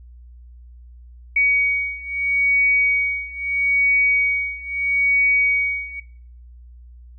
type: beating tone pair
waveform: sine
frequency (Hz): 2250 / 2250.77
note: C#7 / C#7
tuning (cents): +25 / +26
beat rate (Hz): 0.77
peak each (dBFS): -19 / -21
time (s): 1.36-6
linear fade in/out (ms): 5
effects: noise-tail reverb RT60 0.5 s tail -17 dB re dry + added 60 Hz sine -40 dBFS peak until 7.18 s